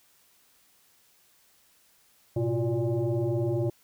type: tone with frequency modulation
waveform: sine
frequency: 110 Hz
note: A2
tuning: in tune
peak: -24 dBFS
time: 2.36-3.7 s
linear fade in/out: 5 ms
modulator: 236 Hz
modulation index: 1.7
effects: white hiss -63 dBFS RMS until 3.83 s